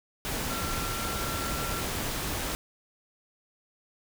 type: tone in noise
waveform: sine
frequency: 1360 Hz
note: F6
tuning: 46 cents flat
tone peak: -37 dBFS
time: 0.5-1.81 s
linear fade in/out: 0 ms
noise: pink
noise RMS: -32 dBFS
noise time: 0.25-2.55 s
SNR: -8 dB
effects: none